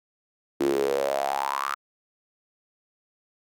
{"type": "tone with high-pass filter sweep", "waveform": "sawtooth", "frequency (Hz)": 69, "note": "C#2", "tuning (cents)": -7, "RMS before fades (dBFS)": -26, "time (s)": [0.6, 1.75], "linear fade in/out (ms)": 10, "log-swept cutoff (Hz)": [320, 1300], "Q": 7.4, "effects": []}